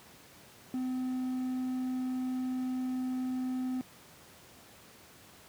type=tone; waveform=triangle; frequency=255.5 Hz; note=C4; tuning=41 cents flat; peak=-29 dBFS; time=0.74-3.81 s; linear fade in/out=0 ms; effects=pink hiss -55 dBFS RMS until 5.48 s + high-pass 100 Hz 12 dB/octave